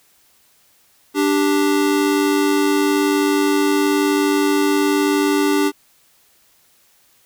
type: tone pair together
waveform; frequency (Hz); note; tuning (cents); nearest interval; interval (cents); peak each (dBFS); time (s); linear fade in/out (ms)
square; 293.7 / 392.7; D4 / G4; 0 / +3; perfect fourth; 503; -17 / -19; 1.14-5.72; 50
effects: white hiss -56 dBFS RMS until 7.25 s